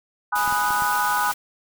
sine chord, G# minor seventh, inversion none, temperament equal, 830.6 / 987.8 / 1244.5 / 1480 Hz, G#5 / B5 / D#6 / F#6, 0 / 0 / 0 / 0 cents, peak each -25 dBFS, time 0.32-1.32 s, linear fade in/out 10 ms
white noise, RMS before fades -31 dBFS, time 0.35-1.34 s, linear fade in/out 10 ms
clicks, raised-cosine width 3 ms, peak -25 dBFS, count 4, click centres 0.477 / 0.525 / 0.706 / 0.822 s
effects none

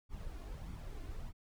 brown noise with flanger, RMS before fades -44 dBFS, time 0.09-1.33 s, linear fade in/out 50 ms, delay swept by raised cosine 0.86 to 2.86 ms, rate 1.6 Hz, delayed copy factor +0.55, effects none

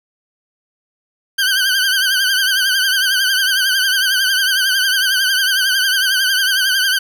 20% pulse tone with vibrato, 1544 Hz, G6, 27 cents flat, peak -8 dBFS, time 1.38-6.99 s, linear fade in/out 10 ms, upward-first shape triangle, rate 11 Hz, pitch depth 92 cents each way, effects 8-bit

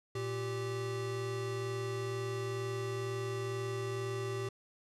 square tone pair together, 115.89 / 389.8 Hz, A#2 / G4, -10 / -10 cents, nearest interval octave + major sixth, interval 2100 cents, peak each -39 / -38 dBFS, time 0.15-4.49 s, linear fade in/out 5 ms, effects low-pass 9000 Hz 12 dB/octave

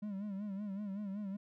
triangle tone with vibrato, 201.2 Hz, G3, 45 cents sharp, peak -36 dBFS, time 0.02-1.37 s, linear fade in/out 10 ms, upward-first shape sine, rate 5.3 Hz, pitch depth 90 cents each way, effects none

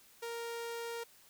sawtooth tone, 466.2 Hz, A#4, in tune, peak -35 dBFS, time 0.22-1.04 s, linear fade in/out 10 ms, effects white hiss -62 dBFS RMS until 1.29 s

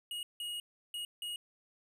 square tone bursts at uneven times, 2882 Hz, F#7, 46 cents flat, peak -38 dBFS, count 4, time 0.11-0.23 / 0.4-0.6 / 0.94-1.05 / 1.22-1.36 s, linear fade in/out 2 ms, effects none

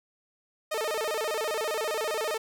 sawtooth tone with vibrato, 523.3 Hz, C5, in tune, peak -24 dBFS, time 0.71-2.38 s, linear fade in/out 10 ms, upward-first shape square, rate 15 Hz, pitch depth 290 cents each way, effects none

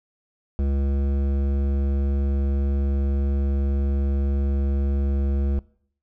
sine tone with hard clipping, 69.3 Hz, C#2, in tune, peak -22 dBFS, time 0.59-5.59 s, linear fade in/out 0 ms, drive 13 dB, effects noise-tail reverb RT60 0.6 s tail -21 dB re dry

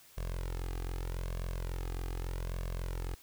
sawtooth tone with flanger, 43.65 Hz, F1, in tune, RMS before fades -37 dBFS, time 0.17-3.15 s, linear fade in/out 10 ms, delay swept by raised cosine 1.8 to 2.49 ms, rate 0.81 Hz, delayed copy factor +0.7, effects white hiss -59 dBFS RMS until 3.22 s

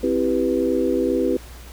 sine chord, C major seventh, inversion none, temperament equal, 261.6 / 329.6 / 392 / 493.9 Hz, C4 / E4 / G4 / B4, 0 / 0 / 0 / 0 cents, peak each -23 dBFS, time 0.03-1.37 s, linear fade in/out 5 ms, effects added 60 Hz sine -38 dBFS peak until 1.72 s + pink hiss -44 dBFS RMS until 1.72 s

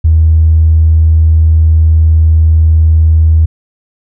triangle tone with tanh clipping, 79.8 Hz, D#2, 44 cents sharp, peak -3 dBFS, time 0.04-3.46 s, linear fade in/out 10 ms, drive 4 dB, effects none

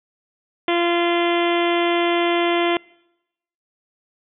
harmonic tone, 344.4 Hz, F4, 24 cents flat, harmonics 1 / 2 / 3 / 4 / 5 / 6 / 7 / 8 / 9 / 10, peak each -19 / -23 / -27 / -31 / -32 / -27 / -32 / -32 / -30 / -33 dBFS, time 0.68-2.77 s, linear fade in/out 2 ms, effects noise-tail reverb RT60 0.9 s tail -25 dB re dry

